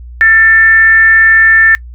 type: tone with frequency modulation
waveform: sine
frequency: 1781 Hz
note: A6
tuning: 21 cents sharp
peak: -3 dBFS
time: 0.21-1.75 s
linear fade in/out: 0 ms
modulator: 421 Hz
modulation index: 0.34
effects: noise-tail reverb RT60 0.1 s tail -23 dB re dry + added 60 Hz sine -26 dBFS peak until 1.94 s